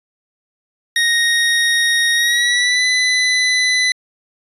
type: tone with pitch glide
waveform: 25% pulse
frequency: 1868 to 2002 Hz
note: A#6 to B6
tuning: +3 to +23 cents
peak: -9 dBFS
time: 0.96-3.92 s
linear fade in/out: 2 ms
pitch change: +120 cents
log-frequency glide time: 2.14-2.85 s
effects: resampled to 24000 Hz